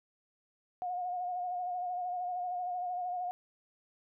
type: tone with vibrato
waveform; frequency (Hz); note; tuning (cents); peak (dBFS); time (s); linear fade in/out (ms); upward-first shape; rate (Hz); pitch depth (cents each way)
sine; 720; F#5; -47; -33; 0.82-3.31; 0; sine; 13; 35
effects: none